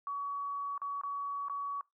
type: tone with dropouts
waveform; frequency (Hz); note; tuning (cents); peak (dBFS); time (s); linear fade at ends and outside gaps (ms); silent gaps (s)
sine; 1130; C#6; +33; -34; 0.07-1.81; 1; 0.778-0.817 / 1.013-1.035 / 1.484-1.497
effects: noise-tail reverb RT60 0.2 s tail -22 dB re dry